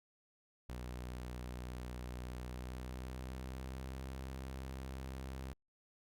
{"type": "tone with pitch glide", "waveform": "sawtooth", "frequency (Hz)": [61.74, 65.79], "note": ["B1", "C2"], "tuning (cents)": [0, 10], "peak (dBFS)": -39, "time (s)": [0.69, 5.53], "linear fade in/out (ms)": 0, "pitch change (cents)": 110, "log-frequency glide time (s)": [2.28, 4.02], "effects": ["Opus 48 kbps"]}